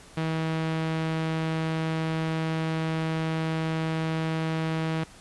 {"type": "tone with low-pass filter", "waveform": "sawtooth", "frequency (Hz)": 160.5, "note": "E3", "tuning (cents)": -46, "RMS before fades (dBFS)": -28, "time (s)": [0.17, 5.04], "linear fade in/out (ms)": 5, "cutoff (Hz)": 3300, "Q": 0.99, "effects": ["pink hiss -50 dBFS RMS until 5.2 s", "resampled to 24000 Hz"]}